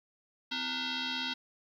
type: tone with frequency modulation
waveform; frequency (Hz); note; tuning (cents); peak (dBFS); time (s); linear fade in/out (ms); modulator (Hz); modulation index
sine; 255.9; C4; -38; -32; 0.51-1.34; 10; 588; 7.3
effects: 11-bit